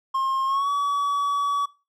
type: tone with pitch glide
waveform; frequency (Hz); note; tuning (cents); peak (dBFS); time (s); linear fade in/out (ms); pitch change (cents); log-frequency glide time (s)
triangle; 1068 to 1138.1; C6 to C#6; +35 to +45; -19; 0.14-1.66; 10; +110; 0.46-0.7
effects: noise-tail reverb RT60 0.3 s tail -19 dB re dry